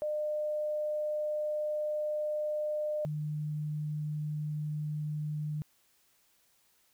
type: tone pair in turn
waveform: sine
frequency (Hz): 604 / 151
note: D5 / D3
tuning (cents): +48 / +48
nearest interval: 2 octaves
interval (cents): 2400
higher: first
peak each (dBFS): -30 / -32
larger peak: first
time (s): 0.02-3.05 / 3.05-5.62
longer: first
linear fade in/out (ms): 0
effects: white hiss -69 dBFS RMS until 6.93 s